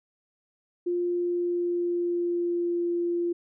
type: tone with pitch glide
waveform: sine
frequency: 351.3 to 345.7 Hz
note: F4 to F4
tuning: +10 to -18 cents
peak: -24 dBFS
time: 0.86-3.33 s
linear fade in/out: 10 ms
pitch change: -28 cents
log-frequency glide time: 1.05-2.89 s
effects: none